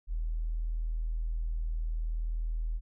triangle tone with tanh clipping, 40.31 Hz, E1, 38 cents flat, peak -29 dBFS, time 0.07-2.81 s, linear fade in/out 50 ms, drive 3 dB, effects none

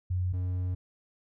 sine / triangle tone pair in turn, 91 / 91 Hz, F#2 / F#2, -28 / -28 cents, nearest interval unison, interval 0 cents, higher neither, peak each -26 dBFS, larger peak neither, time 0.1-0.33 / 0.33-0.75 s, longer second, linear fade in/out 10 ms, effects none

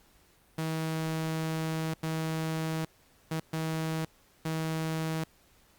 sawtooth tone bursts at uneven times, 160 Hz, D#3, 49 cents sharp, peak -26 dBFS, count 5, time 0.58-1.94 / 2.03-2.85 / 3.31-3.4 / 3.53-4.05 / 4.45-5.24 s, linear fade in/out 5 ms, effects pink hiss -63 dBFS RMS until 5.78 s + Opus 48 kbps

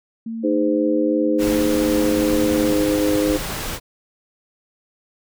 sine tone with vibrato, 224.9 Hz, A3, 38 cents sharp, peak -25 dBFS, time 0.26-2.73 s, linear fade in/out 5 ms, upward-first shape square, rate 1.5 Hz, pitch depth 14 cents each way
harmonic tone, 102.8 Hz, G#2, 17 cents flat, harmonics 3 / 4 / 5, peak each -18 / -25 / -21 dBFS, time 0.43-3.38 s, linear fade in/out 20 ms
pink noise, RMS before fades -27 dBFS, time 1.38-3.8 s, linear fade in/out 50 ms
effects none

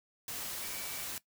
sine tone in noise, 2300 Hz, D7, 37 cents flat, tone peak -50 dBFS, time 0.62-1.04 s, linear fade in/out 2 ms, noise white, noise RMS -40 dBFS, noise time 0.28-1.18 s, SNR -13 dB, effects noise-tail reverb RT60 0.1 s tail -18 dB re dry

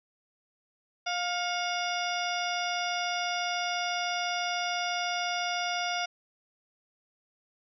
harmonic tone with a mistuned harmonic, 706 Hz, F5, 19 cents sharp, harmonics 1 / 2 / 3 / 4 / 5 / 7 / 8, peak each -32 / -35 / -37 / -38 / -39 / -40 / -41 dBFS, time 1.06-6.06 s, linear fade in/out 10 ms, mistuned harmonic 3, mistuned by +52 cents, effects none

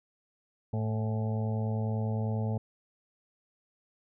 harmonic tone with a mistuned harmonic, 109.7 Hz, A2, 5 cents flat, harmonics 1 / 2 / 4 / 5 / 6 / 7 / 8, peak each -29 / -35 / -41 / -43 / -45 / -46 / -47 dBFS, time 0.73-2.58 s, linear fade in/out 5 ms, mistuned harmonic 8, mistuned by -53 cents, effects none

